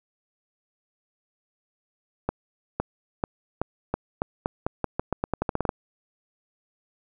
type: accelerating click train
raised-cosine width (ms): 1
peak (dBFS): -10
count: 19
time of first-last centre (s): 2.29-5.692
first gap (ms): 510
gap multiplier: 0.86
effects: none